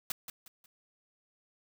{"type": "noise with echo", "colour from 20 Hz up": "white", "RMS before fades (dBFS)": -34, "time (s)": [0.1, 0.12], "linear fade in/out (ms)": 2, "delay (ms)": 180, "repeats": 3, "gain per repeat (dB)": -9, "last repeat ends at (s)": 0.66, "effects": []}